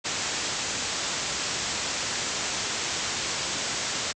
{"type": "low-pass noise", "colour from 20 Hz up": "white", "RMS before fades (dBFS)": -30, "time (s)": [0.04, 4.13], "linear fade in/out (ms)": 20, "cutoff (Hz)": 7800, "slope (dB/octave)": 96, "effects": ["high-pass 60 Hz 12 dB/octave"]}